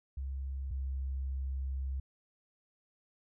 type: tone pair in turn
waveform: sine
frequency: 67.3 / 66.72 Hz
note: C2 / C2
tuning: +49 / +34 cents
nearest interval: unison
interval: 15 cents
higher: first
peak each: -35 / -33 dBFS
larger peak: second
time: 0.17-0.71 / 0.71-2 s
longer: second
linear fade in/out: 5 ms
effects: none